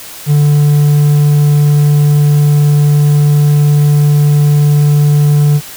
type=tone; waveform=triangle; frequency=146.83 Hz; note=D3; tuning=in tune; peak=-3 dBFS; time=0.26-5.61 s; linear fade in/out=50 ms; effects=white hiss -29 dBFS RMS until 5.76 s